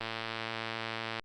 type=click train; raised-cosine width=0.3 ms; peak=-19 dBFS; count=135; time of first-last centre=0.01-1.196 s; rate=113 Hz; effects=Opus 32 kbps